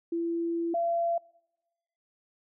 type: tone pair in turn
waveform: sine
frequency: 336.6 / 680.2 Hz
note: E4 / F5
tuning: +36 / -46 cents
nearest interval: octave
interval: 1218 cents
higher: second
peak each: -27 / -25 dBFS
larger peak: second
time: 0.12-0.74 / 0.74-1.18 s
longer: first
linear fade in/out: 5 ms
effects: noise-tail reverb RT60 1.0 s tail -25 dB re dry